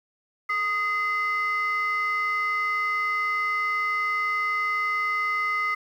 sine tone pair together, 1244.5 / 2053 Hz, D#6 / C7, 0 / -33 cents, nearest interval major sixth, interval 867 cents, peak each -24 dBFS, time 0.49-5.75 s, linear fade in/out 10 ms, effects tanh soft clip ceiling -19 dBFS + 9-bit

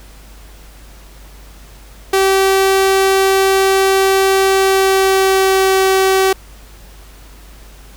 sawtooth tone with pitch glide, 385.9 to 382.3 Hz, G4 to G4, -27 to -43 cents, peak -6 dBFS, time 2.13-6.33 s, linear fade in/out 5 ms, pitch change -16 cents, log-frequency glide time 4.49-5.81 s, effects added 50 Hz sine -37 dBFS peak until 7.96 s + pink hiss -43 dBFS RMS until 7.96 s

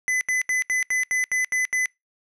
square tone bursts, 2013 Hz, B6, 33 cents sharp, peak -21 dBFS, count 9, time 0.08-1.858 s, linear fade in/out 0 ms, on 130 ms, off 76 ms, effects noise-tail reverb RT60 0.2 s tail -26 dB re dry + low-pass 10000 Hz 12 dB/octave

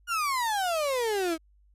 35% pulse exponential sweep, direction down, 1451 to 312.3 Hz, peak -24 dBFS, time 0.07-1.38 s, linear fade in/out 50 ms, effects added 50 Hz sine -58 dBFS peak until 1.74 s + resampled to 32000 Hz

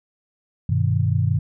sine chord, G augmented, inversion none, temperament equal, 98 / 123.47 / 155.56 Hz, G2 / B2 / D#3, 0 / 0 / 0 cents, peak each -20 / -21 / -23 dBFS, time 0.69-1.39 s, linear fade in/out 5 ms, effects none

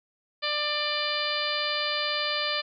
harmonic tone, 594 Hz, D5, 20 cents sharp, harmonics 1 / 2 / 3 / 4 / 5 / 6 / 7 / 8, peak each -34 / -34 / -34 / -34 / -34 / -34 / -34 / -34 dBFS, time 0.42-2.62 s, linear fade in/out 20 ms, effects none

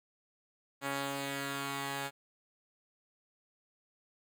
5% pulse tone pair together, 139.1 / 277.9 Hz, C#3 / C#4, +6 / +4 cents, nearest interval octave, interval 1198 cents, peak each -27 dBFS, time 0.81-2.11 s, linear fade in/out 50 ms, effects none

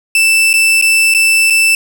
40% pulse tone with dropouts, 2651 Hz, E7, 9 cents sharp, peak -6 dBFS, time 0.15-1.75 s, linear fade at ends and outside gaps 2 ms, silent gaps 0.531-0.538 / 0.814-0.823 / 1.14-1.147 / 1.501-1.505 s, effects none

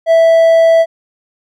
triangle tone, 658 Hz, E5, 3 cents flat, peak -3 dBFS, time 0.06-0.86 s, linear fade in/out 50 ms, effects none

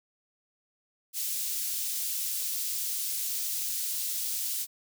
white high-pass noise, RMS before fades -32 dBFS, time 1.13-4.67 s, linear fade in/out 50 ms, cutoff 4400 Hz, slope 12 dB/octave, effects none

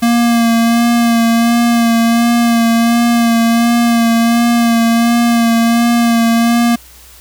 square tone with vibrato, 233.1 Hz, A#3, in tune, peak -9 dBFS, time 0.02-6.76 s, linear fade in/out 10 ms, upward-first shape sine, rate 1.4 Hz, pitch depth 24 cents each way, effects added 60 Hz sine -42 dBFS peak until 7.2 s + white hiss -40 dBFS RMS until 7.2 s

